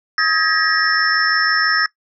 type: tone cluster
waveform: sine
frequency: 1266 / 1623 / 1709 / 1899 / 5320 Hz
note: D#6 / G#6 / G#6 / A#6 / E8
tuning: +30 / -40 / +49 / +32 / +15 cents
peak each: -20 dBFS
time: 0.18-1.86 s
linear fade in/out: 2 ms
effects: noise-tail reverb RT60 0.1 s tail -20 dB re dry